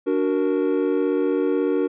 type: chord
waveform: triangle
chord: D augmented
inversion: none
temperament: equal with one note detuned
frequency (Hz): 291.6 / 370 / 466.2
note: D4 / F#4 / A#4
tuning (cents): -12 / 0 / 0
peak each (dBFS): -21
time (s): 0.06-1.88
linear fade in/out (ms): 20
effects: resampled to 8000 Hz